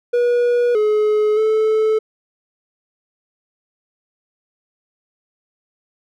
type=tone with pitch steps; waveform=triangle; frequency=483.3 / 424.9 / 436 Hz; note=B4 / G#4 / A4; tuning=-38 / +40 / -16 cents; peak=-11 dBFS; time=0.13-1.99 s; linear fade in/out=10 ms; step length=620 ms; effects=none